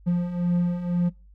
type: beating tone pair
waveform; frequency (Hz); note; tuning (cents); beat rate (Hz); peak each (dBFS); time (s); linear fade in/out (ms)
triangle; 173.9 / 175.9; F3 / F3; -7 / +13; 2; -26 / -20; 0.06-1.1; 20
effects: noise-tail reverb RT60 0.3 s tail -24 dB re dry + added 50 Hz sine -48 dBFS peak until 1.34 s